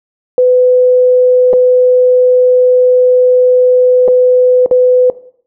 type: tone with dropouts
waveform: sine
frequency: 502 Hz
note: B4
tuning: 28 cents sharp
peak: -4 dBFS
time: 0.38-5.1 s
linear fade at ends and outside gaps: 1 ms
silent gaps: 1.531-1.535 / 4.079-4.083 / 4.661-4.711 s
effects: noise-tail reverb RT60 0.6 s tail -17 dB re dry

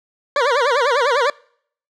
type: tone with vibrato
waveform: 20% pulse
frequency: 523.3 Hz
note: C5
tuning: in tune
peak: -9 dBFS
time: 0.36-1.3 s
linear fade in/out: 2 ms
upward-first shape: sine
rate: 10 Hz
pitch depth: 210 cents each way
effects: noise-tail reverb RT60 0.6 s tail -25 dB re dry + low-pass 4000 Hz 12 dB/octave

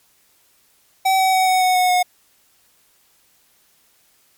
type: tone with pitch steps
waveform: square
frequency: 764 / 757.4 / 750.9 / 744.4 / 738 / 731.6 / 725.3 Hz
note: G5 / F#5 / F#5 / F#5 / F#5 / F#5 / F#5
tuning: -45 / +40 / +25 / +10 / -5 / -20 / -35 cents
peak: -14 dBFS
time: 1.05-2.03 s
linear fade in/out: 10 ms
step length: 140 ms
effects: white hiss -58 dBFS RMS until 4.37 s + MP3 96 kbps

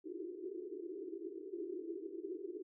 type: band-pass noise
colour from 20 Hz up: pink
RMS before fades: -45 dBFS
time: 0.04-2.63 s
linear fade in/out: 20 ms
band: 320 to 410 Hz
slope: 96 dB/octave
effects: none

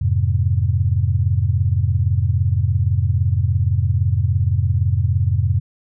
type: chord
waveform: sine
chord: F minor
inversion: none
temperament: just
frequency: 87.31 / 104.77 / 130.96 Hz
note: F2 / Ab2 / C3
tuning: 0 / +16 / +2 cents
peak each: -18 / -18 / -21 dBFS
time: 0.01-5.6 s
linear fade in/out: 10 ms
effects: none

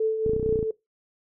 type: tone with tremolo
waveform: sine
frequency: 440 Hz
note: A4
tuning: in tune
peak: -19 dBFS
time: 0-0.71 s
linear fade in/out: 5 ms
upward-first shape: triangle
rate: 4.3 Hz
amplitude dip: 55%
type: clicks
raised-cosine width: 3 ms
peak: -17 dBFS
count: 12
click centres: 0.263 / 0.295 / 0.334 / 0.364 / 0.397 / 0.429 / 0.462 / 0.492 / 0.526 / 0.558 / 0.591 / 0.628 s
effects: noise-tail reverb RT60 0.2 s tail -22 dB re dry

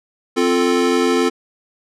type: chord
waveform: square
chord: F major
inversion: second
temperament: equal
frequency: 261.6 / 349.2 / 440 Hz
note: C4 / F4 / A4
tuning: 0 / 0 / 0 cents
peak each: -19 dBFS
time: 0.36-1.3 s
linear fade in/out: 20 ms
effects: low-pass 8000 Hz 12 dB/octave

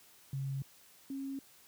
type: tone pair in turn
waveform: sine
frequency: 136.1 / 272.2 Hz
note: C#3 / C#4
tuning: -31 / -31 cents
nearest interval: octave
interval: 1200 cents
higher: second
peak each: -34 / -37 dBFS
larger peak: first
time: 0.33-0.62 / 1.1-1.39 s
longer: neither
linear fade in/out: 2 ms
effects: white hiss -61 dBFS RMS until 1.67 s + high-pass 60 Hz 12 dB/octave

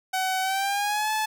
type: tone with pitch glide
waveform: sawtooth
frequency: 753 to 865 Hz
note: F#5 to A5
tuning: +30 to -30 cents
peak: -20 dBFS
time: 0.13-1.26 s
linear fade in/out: 10 ms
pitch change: +240 cents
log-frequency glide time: 0.41-1.11 s
effects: none

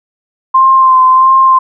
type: tone with vibrato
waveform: sine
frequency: 1046 Hz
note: C6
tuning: 1 cent flat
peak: -3 dBFS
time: 0.54-1.59 s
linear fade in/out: 10 ms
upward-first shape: sine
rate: 1.5 Hz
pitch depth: 23 cents each way
effects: none

